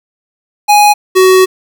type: tone pair in turn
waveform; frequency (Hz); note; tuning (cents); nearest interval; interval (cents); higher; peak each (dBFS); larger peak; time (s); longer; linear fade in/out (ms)
square; 830.6 / 374.1; G#5 / F#4; 0 / +19; octave + major second; 1381; first; -4; neither; 0.68-0.94 / 1.15-1.46; second; 20
effects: 7-bit